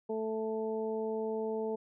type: harmonic tone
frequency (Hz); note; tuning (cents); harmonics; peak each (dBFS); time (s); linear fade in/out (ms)
220; A3; 0; 1 / 2 / 3 / 4; -39 / -33 / -43 / -44; 0.09-1.76; 10
effects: none